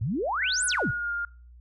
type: exponential two-way sweep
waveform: sine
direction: up then down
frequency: 96 to 11000 to 96 Hz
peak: -25 dBFS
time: 0.01-0.91 s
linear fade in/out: 5 ms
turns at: 0.66 s
type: tone with pitch glide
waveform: sine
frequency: 1500 to 1407.7 Hz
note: F#6 to F6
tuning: +23 to +13 cents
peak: -27 dBFS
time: 0.42-1.25 s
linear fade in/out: 2 ms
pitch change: -110 cents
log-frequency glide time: 0.53-1.13 s
effects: noise-tail reverb RT60 0.4 s tail -24 dB re dry + added 60 Hz sine -47 dBFS peak until 1.6 s